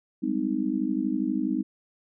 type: chord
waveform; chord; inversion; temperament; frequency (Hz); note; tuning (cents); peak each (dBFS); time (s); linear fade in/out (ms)
sine; Ab major seventh; third; just; 194.67 / 207.7 / 259.6 / 311.5; G3 / Ab3 / C4 / Eb4; -12 / 0 / -13 / +2; -34 / -31 / -28 / -28; 0.22-1.63; 20
effects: none